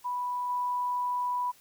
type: tone with level steps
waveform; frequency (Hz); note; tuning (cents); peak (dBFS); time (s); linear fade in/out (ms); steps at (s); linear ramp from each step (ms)
sine; 986; B5; -3; -29 / -27; 0.04-1.52; 20; 0.49; 10
effects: white hiss -59 dBFS RMS until 1.6 s